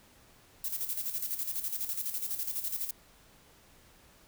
violet noise with tremolo, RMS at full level -33 dBFS, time 0.64-2.91 s, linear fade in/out 5 ms, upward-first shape square, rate 12 Hz, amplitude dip 60%, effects pink hiss -60 dBFS RMS until 4.27 s

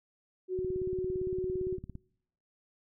sine tone, 370 Hz, F#4, in tune, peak -30 dBFS, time 0.48-1.79 s, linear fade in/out 50 ms
click train, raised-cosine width 5 ms, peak -29 dBFS, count 25, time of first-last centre 0.59-1.954 s, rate 17.6 Hz
effects noise-tail reverb RT60 0.8 s tail -25 dB re dry

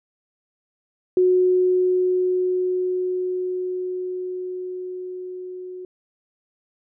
sine tone with level ramp, 366.1 Hz, F#4, 18 cents flat, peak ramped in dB -13 to -32 dBFS, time 1.17-5.85 s, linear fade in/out 2 ms, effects none

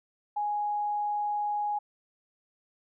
sine tone, 830.6 Hz, G#5, in tune, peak -27 dBFS, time 0.36-1.79 s, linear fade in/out 10 ms, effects none

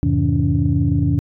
sine tone cluster, 82.1 / 101.1 / 128.1 / 158.4 / 285.7 Hz, E2 / G#2 / C3 / D#3 / D4, -6 / -46 / -36 / +31 / -48 cents, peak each -20 dBFS, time 0.03-1.19 s, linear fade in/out 0 ms, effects tanh soft clip ceiling -5 dBFS

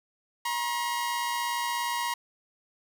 sawtooth tone pair together, 954 / 1070.8 Hz, A#5 / C6, +40 / +40 cents, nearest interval major second, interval 200 cents, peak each -25 / -31 dBFS, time 0.45-2.14 s, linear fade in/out 5 ms, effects none

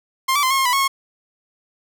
sawtooth tone with pitch steps, 1057 / 1154 / 1038 / 1084 / 1068 / 989 / 1096 / 1087 Hz, C6 / D6 / C6 / C#6 / C6 / B5 / C#6 / C#6, +17 / -31 / -14 / -39 / +35 / +2 / -20 / -34 cents, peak -12 dBFS, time 0.28-0.88 s, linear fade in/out 10 ms, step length 75 ms, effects none

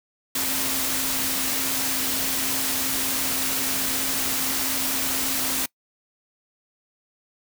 sine tone in noise, 265.6 Hz, C4, 26 cents sharp, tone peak -35 dBFS, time 0.35-5.66 s, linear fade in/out 5 ms, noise white, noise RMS -25 dBFS, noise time 0.35-5.66 s, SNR -13 dB, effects noise-tail reverb RT60 0.1 s tail -24 dB re dry

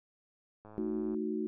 click train, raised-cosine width 1 ms, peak -38 dBFS, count 54, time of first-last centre 0.65-1.145 s, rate 107 Hz
sine chord, D# diminished, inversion second, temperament equal, 220 / 311.1 / 370 Hz, A3 / D#4 / F#4, 0 / 0 / 0 cents, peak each -36 dBFS, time 0.78-1.47 s, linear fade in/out 0 ms
effects none

